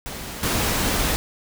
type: noise with level steps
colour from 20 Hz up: pink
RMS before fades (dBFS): -33 / -22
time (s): 0.06-1.16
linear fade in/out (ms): 0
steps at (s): 0.43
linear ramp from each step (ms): 2
effects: none